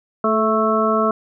harmonic tone with a mistuned harmonic, 220 Hz, A3, in tune, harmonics 1 / 2 / 3 / 5 / 6, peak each -21 / -21 / -21 / -21 / -21 dBFS, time 0.24-1.11 s, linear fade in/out 2 ms, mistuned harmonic 2, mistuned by -26 cents, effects none

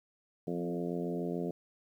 harmonic tone with a mistuned harmonic, 86.9 Hz, F2, 8 cents flat, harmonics 2 / 3 / 4 / 5 / 6 / 7 / 8, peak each -37 / -39 / -39 / -39 / -46 / -45 / -48 dBFS, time 0.47-1.51 s, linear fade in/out 5 ms, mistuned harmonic 3, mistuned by -15 cents, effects 11-bit

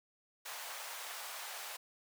pink high-pass noise, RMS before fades -45 dBFS, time 0.45-1.77 s, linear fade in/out 10 ms, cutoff 680 Hz, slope 24 dB/octave, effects none

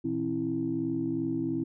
sine tone cluster, 117.5 / 161.7 / 266.7 / 329.5 Hz, A#2 / E3 / C4 / E4, +14 / -33 / +33 / -1 cents, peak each -39 / -37 / -31 / -30 dBFS, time 0.04-1.64 s, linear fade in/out 10 ms, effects tanh soft clip ceiling -18 dBFS

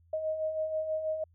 sine beating tone pair, 622.3 / 628.5 Hz, D#5 / D#5, 0 / +17 cents, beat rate 6.2 Hz, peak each -39 / -30 dBFS, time 0.13-1.24 s, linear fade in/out 5 ms, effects added 84 Hz sine -60 dBFS peak until 1.34 s

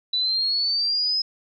sine exponential sweep, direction up, 3951 to 5130 Hz, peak -20 dBFS, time 0.13-1.22 s, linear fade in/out 5 ms, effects none

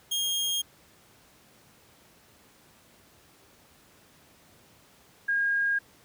sawtooth / sine tone pair in turn, 3241 / 1625.2 Hz, G#7 / G#6, -43 / -38 cents, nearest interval octave, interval 1195 cents, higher first, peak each -23 dBFS, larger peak neither, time 0.11-0.62 / 5.28-5.79 s, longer neither, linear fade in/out 10 ms, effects pink hiss -58 dBFS RMS until 6.04 s + high-pass 80 Hz 12 dB/octave

